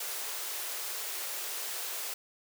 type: high-pass noise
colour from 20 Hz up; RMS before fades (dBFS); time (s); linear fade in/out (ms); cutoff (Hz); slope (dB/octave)
white; -37; 0-2.14; 5; 360; 48
effects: none